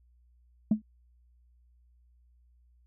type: tone with exponential decay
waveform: sine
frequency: 214.8 Hz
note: A3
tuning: 41 cents flat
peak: -15 dBFS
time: 0.71-0.82 s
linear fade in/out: 5 ms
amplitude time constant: 22 ms
effects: tanh soft clip ceiling -17 dBFS + added 60 Hz sine -60 dBFS peak until 2.86 s